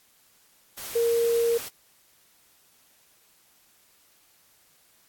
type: tone in noise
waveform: sine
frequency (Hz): 466.2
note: A#4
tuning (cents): 0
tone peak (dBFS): -20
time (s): 0.95-1.58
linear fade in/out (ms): 10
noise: white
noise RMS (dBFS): -37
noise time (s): 0.77-1.69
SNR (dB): +14
effects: white hiss -61 dBFS RMS until 5.08 s + AAC 64 kbps